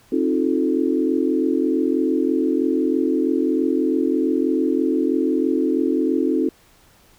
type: tone cluster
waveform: sine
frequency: 267.3 / 313.3 / 356.5 / 437.7 Hz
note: C4 / D#4 / F4 / A4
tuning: +37 / +12 / +36 / -9 cents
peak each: -21 / -21 / -23 / -25 dBFS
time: 0.12-6.49 s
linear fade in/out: 5 ms
effects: pink hiss -54 dBFS RMS until 7.18 s